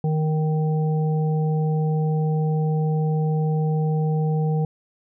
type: harmonic tone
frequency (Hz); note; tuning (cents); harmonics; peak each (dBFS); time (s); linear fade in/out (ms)
155.56; D#3; 0; 1 / 3 / 5; -19 / -29 / -33; 0.04-4.65; 2
effects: none